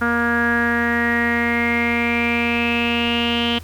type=tone with low-pass filter sweep; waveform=sawtooth; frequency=236.1 Hz; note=A#3; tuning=22 cents sharp; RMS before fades=-19 dBFS; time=0.01-3.59 s; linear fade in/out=10 ms; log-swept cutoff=1500 to 3100 Hz; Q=9.6; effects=added 83 Hz sine -34 dBFS peak until 3.63 s + pink hiss -45 dBFS RMS until 3.63 s